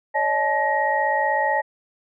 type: tone cluster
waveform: sine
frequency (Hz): 560 / 616 / 863 / 1884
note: C#5 / D#5 / A5 / A#6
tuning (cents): +18 / -17 / -34 / +18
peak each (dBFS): -26 / -27 / -21 / -24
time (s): 0.14-1.62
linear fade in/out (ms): 20
effects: none